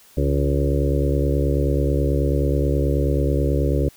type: harmonic tone with a mistuned harmonic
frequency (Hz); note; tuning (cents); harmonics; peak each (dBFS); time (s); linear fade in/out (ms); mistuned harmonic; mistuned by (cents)
69.3; C#2; 0; 1 / 2 / 4 / 5 / 6 / 7 / 8; -20 / -23 / -26 / -27 / -28 / -28 / -29; 0.17-3.89; 5; 2; +62
effects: white hiss -51 dBFS RMS until 3.96 s